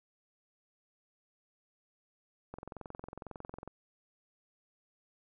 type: click train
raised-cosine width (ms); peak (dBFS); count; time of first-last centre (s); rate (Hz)
1; -29; 26; 2.54-3.676; 22
effects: none